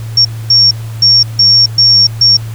sine tone bursts at uneven times, 5510 Hz, F8, 24 cents flat, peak -3 dBFS, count 6, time 0.17-0.25 / 0.5-0.71 / 1.02-1.23 / 1.39-1.66 / 1.78-2.07 / 2.21-2.37 s, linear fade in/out 5 ms, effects added 112 Hz sine -19 dBFS peak until 2.54 s + pink hiss -35 dBFS RMS until 2.54 s

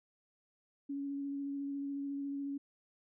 sine tone with vibrato, 280 Hz, C#4, 18 cents sharp, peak -36 dBFS, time 0.89-2.58 s, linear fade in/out 10 ms, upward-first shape square, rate 14 Hz, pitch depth 10 cents each way, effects none

